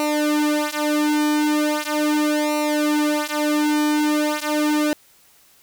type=tone with flanger; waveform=sawtooth; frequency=300 Hz; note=D4; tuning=37 cents sharp; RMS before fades=-20 dBFS; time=0-4.93 s; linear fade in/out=0 ms; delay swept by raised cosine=0.6 to 5.2 ms; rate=0.39 Hz; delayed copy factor=-0.95; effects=white hiss -54 dBFS RMS until 5.62 s